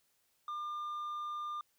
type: tone with tanh clipping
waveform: sine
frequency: 1200 Hz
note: D6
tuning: 37 cents sharp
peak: -38 dBFS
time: 0.48-1.61 s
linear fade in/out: 2 ms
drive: 4 dB
effects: white hiss -75 dBFS RMS until 1.78 s